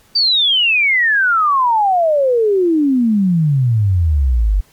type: exponential sweep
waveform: sine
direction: down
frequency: 4699 to 46.25 Hz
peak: -10 dBFS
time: 0.15-4.61 s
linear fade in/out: 10 ms
effects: pink hiss -51 dBFS RMS until 4.72 s + MP3 96 kbps